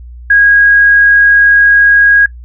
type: tone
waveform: sine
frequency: 1643 Hz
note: G#6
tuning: 19 cents flat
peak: -3 dBFS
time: 0.3-2.26 s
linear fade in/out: 5 ms
effects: noise-tail reverb RT60 0.1 s tail -17 dB re dry + added 60 Hz sine -27 dBFS peak until 2.44 s